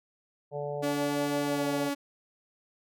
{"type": "harmonic tone", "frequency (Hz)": 145.3, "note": "D3", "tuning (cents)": -18, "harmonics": [1, 3, 4, 5, 6], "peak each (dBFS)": [-39, -36, -35, -41, -45], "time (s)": [0.51, 1.91], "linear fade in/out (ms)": 50}
{"type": "tone with pitch glide", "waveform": "sawtooth", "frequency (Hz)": [287.6, 283.1], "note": ["D4", "C#4"], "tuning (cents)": [-36, 37], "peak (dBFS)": -25, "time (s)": [0.82, 1.95], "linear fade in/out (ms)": 20, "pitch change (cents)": -27, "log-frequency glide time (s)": [1.45, 1.67]}
{"effects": []}